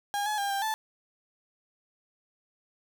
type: tone with pitch steps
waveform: 35% pulse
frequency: 813 / 848 / 802 / 792 / 875 Hz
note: G#5 / G#5 / G5 / G5 / A5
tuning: -37 / +36 / +39 / +18 / -10 cents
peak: -26 dBFS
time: 0.14-0.74 s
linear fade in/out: 0 ms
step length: 120 ms
effects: none